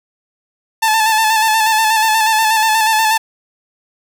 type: tone with vibrato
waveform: sawtooth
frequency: 878 Hz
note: A5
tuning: 4 cents flat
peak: -7 dBFS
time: 0.82-3.18 s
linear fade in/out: 10 ms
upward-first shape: square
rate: 8.3 Hz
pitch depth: 31 cents each way
effects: none